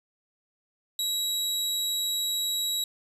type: tone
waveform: sawtooth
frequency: 3871 Hz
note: B7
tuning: 35 cents flat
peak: -23 dBFS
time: 0.99-2.84 s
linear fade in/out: 2 ms
effects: resampled to 32000 Hz + 9-bit